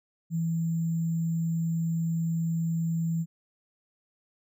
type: tone with sample-and-hold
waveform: sine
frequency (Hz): 164.81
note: E3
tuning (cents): 0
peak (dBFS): -25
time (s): 0.3-3.26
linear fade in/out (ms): 50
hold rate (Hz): 7350
effects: none